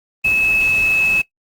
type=tone in noise; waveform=sine; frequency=2592 Hz; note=E7; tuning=30 cents flat; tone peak=-13 dBFS; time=0.24-1.22 s; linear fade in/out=10 ms; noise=pink; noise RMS=-31 dBFS; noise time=0.24-1.22 s; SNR=+15 dB; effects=noise-tail reverb RT60 0.1 s tail -18 dB re dry + Opus 24 kbps